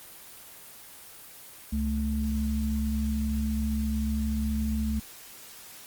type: tone pair together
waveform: sine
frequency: 68.54 / 217.6 Hz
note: C#2 / A3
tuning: -19 / -19 cents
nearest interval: octave + minor sixth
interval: 2000 cents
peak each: -28 / -28 dBFS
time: 1.72-5 s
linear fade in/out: 10 ms
effects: white hiss -47 dBFS RMS until 5.86 s + Opus 24 kbps